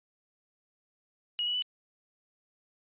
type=tone with pitch steps; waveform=sine; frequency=2896 / 2938 / 2981 Hz; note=F#7 / F#7 / F#7; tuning=-38 / -13 / +12 cents; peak=-28 dBFS; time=1.39-1.621 s; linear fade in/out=0 ms; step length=77 ms; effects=resampled to 8000 Hz